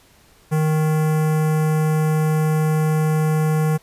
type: tone with notch filter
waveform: square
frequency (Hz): 155.56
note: D#3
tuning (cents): 0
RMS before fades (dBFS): -18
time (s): 0.51-3.78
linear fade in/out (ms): 20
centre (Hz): 3900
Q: 0.52
effects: pink hiss -53 dBFS RMS until 3.82 s + resampled to 32000 Hz